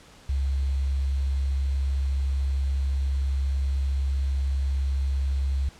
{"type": "tone with quantisation", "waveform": "sine", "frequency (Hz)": 68, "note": "C#2", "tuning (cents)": -33, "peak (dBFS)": -22, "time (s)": [0.29, 5.69], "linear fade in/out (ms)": 5, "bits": 8, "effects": ["pink hiss -51 dBFS RMS until 5.79 s", "low-pass 8000 Hz 12 dB/octave"]}